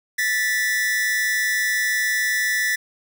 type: tone pair together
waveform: 45% pulse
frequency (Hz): 1760 / 1961.2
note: A6 / B6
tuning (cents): 0 / -13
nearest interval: major second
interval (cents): 187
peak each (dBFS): -22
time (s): 0.18-2.76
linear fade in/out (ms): 10
effects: none